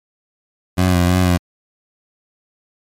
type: tone with vibrato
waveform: 20% pulse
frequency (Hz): 89.9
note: F#2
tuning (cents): -49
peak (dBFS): -7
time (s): 0.77-1.38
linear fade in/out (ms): 20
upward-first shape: sine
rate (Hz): 3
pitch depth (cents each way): 41
effects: MP3 64 kbps